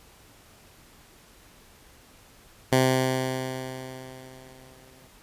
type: tone with exponential decay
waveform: 10% pulse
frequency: 129.9 Hz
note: C3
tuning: 12 cents flat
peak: -9 dBFS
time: 2.72-5.07 s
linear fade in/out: 5 ms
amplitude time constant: 510 ms
effects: pink hiss -54 dBFS RMS until 5.22 s + resampled to 32000 Hz